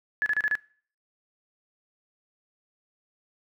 sine tone bursts, 1710 Hz, A6, 50 cents flat, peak -21 dBFS, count 5, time 0.22-0.553 s, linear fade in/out 0 ms, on 41 ms, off 32 ms, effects noise-tail reverb RT60 0.5 s tail -23 dB re dry

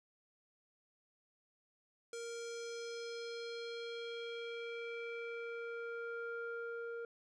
square tone with low-pass filter sweep, 466.3 Hz, A#4, 1 cent sharp, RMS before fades -44 dBFS, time 2.13-7.05 s, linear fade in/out 2 ms, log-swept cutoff 7500 to 1100 Hz, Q 2.8, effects none

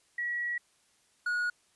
sine / triangle tone pair in turn, 1923 / 1450.6 Hz, B6 / F#6, -47 / -35 cents, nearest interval perfect fourth, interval 488 cents, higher first, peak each -30 / -26 dBFS, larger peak second, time 0.18-0.58 / 1.26-1.5 s, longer first, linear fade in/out 5 ms, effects white hiss -68 dBFS RMS until 1.75 s + resampled to 24000 Hz

